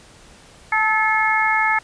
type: harmonic tone with a mistuned harmonic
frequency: 432.3 Hz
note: A4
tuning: 31 cents flat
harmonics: 2 / 3 / 4 / 5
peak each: -20 / -23 / -21 / -20 dBFS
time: 0.72-1.79 s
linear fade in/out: 5 ms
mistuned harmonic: 2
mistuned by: +23 cents
effects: pink hiss -47 dBFS RMS until 1.83 s + resampled to 22050 Hz